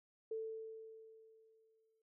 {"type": "tone with exponential decay", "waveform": "sine", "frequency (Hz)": 443.6, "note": "A4", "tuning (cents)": 14, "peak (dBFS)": -38, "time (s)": [0.31, 2.02], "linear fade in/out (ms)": 5, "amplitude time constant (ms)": 370, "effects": []}